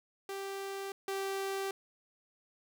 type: tone pair in turn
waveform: sawtooth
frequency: 392 / 389.8 Hz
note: G4 / G4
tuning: 0 / -10 cents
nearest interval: unison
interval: 10 cents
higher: first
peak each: -34 / -30 dBFS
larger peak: second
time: 0.29-0.92 / 1.08-1.71 s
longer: neither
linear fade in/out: 2 ms
effects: none